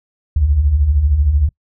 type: beating tone pair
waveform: sine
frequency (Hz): 61.74 / 74.74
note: B1 / D2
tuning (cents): 0 / +31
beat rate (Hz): 13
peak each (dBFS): -19 / -11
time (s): 0.36-1.49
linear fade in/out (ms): 5
effects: noise-tail reverb RT60 0.1 s tail -25 dB re dry